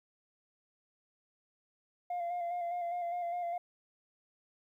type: tone with vibrato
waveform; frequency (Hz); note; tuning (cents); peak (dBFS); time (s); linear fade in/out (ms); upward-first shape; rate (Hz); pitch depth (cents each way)
sine; 698.5; F5; 0; -31; 2.1-3.58; 5; square; 4.9; 26
effects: tanh soft clip ceiling -32 dBFS + 12-bit